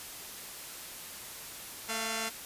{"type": "tone pair together", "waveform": "5% pulse", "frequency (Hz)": [222.3, 693.2], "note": ["A3", "F5"], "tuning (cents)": [18, -13], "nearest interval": "octave + minor sixth", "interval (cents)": 1969, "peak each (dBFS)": -24, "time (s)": [1.88, 2.3], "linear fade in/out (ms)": 20, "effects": ["white hiss -44 dBFS RMS until 2.45 s", "resampled to 32000 Hz"]}